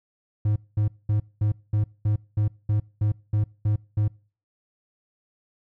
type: tone bursts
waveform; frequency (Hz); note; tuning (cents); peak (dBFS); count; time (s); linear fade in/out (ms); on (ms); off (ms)
triangle; 105.3; G#2; +24; -17; 12; 0.45-4.08; 5; 110; 210
effects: noise-tail reverb RT60 0.4 s tail -24 dB re dry